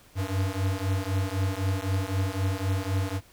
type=beating tone pair; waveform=square; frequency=93.9 / 97.8 Hz; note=F#2 / G2; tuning=+26 / -4 cents; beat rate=3.9 Hz; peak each=-29 dBFS; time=0.15-3.21 s; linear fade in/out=50 ms; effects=pink hiss -56 dBFS RMS until 3.32 s